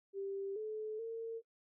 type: tone with pitch steps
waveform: sine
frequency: 393 / 431.8 / 454.9 Hz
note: G4 / A4 / A#4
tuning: +4 / -33 / -42 cents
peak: -38 dBFS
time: 0.13-1.42 s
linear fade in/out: 50 ms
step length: 430 ms
effects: noise-tail reverb RT60 0.1 s tail -18 dB re dry